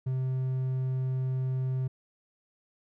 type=tone; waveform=triangle; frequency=130 Hz; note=C3; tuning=11 cents flat; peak=-25 dBFS; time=0.06-1.88 s; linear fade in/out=10 ms; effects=none